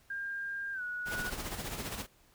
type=tone with pitch glide; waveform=sine; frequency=1604 to 1462.4 Hz; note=G6 to F#6; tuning=+39 to -21 cents; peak=-35 dBFS; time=0.1-1.3 s; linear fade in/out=5 ms; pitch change=-160 cents; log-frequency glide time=0.73-0.82 s
type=noise with tremolo; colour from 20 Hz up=pink; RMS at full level=-37 dBFS; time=1.05-2.07 s; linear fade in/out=50 ms; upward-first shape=sine; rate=15 Hz; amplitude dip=55%
effects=pink hiss -65 dBFS RMS until 2.34 s